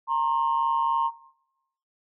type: tone pair together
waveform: sine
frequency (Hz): 925.5 / 1069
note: A#5 / C6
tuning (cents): -13 / +37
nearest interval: major second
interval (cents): 250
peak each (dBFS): -24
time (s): 0.07-1.11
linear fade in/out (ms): 50
effects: noise-tail reverb RT60 0.8 s tail -18 dB re dry + tanh soft clip ceiling -15 dBFS